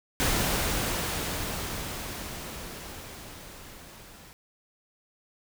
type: noise with level ramp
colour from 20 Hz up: pink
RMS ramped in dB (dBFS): -25 to -50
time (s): 0.2-4.33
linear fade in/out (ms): 0
effects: none